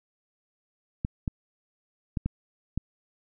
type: clicks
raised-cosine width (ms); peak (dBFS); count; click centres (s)
5; -15; 5; 1.049 / 1.278 / 2.172 / 2.26 / 2.776
effects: none